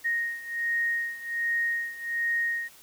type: beating tone pair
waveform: sine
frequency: 1864.7 / 1866 Hz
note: A#6 / A#6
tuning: 0 / +1 cents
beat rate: 1.3 Hz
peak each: -28 / -31 dBFS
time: 0.04-2.69 s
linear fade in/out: 20 ms
effects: white hiss -53 dBFS RMS until 2.82 s